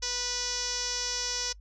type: tone with low-pass filter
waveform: 5% pulse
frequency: 490.9 Hz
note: B4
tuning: 10 cents flat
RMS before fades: -32 dBFS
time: 0.02-1.53 s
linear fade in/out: 10 ms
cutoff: 5800 Hz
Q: 6.1
effects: noise-tail reverb RT60 0.1 s tail -25 dB re dry + added 50 Hz sine -47 dBFS peak until 1.6 s